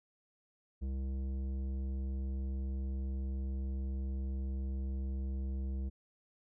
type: tone with tanh clipping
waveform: sine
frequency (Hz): 66.4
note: C2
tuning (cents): +26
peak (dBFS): -36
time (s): 0.81-5.9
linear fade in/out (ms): 20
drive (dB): 12
effects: none